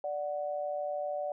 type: tone pair together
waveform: sine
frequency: 587.3 / 740 Hz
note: D5 / F#5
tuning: 0 / 0 cents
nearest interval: major third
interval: 400 cents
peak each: -33 / -37 dBFS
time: 0.04-1.32 s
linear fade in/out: 2 ms
effects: none